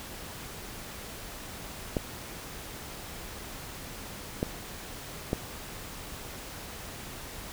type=clicks; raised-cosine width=2 ms; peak=-13 dBFS; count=3; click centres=1.968 / 4.429 / 5.331 s; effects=pink hiss -42 dBFS RMS until 7.52 s